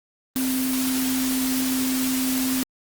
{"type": "tone in noise", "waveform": "sine", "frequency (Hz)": 260, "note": "C4", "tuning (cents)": -11, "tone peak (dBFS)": -22, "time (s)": [0.36, 2.63], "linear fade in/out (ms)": 0, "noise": "white", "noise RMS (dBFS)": -28, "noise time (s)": [0.36, 2.63], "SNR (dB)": 3, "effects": ["Opus 24 kbps"]}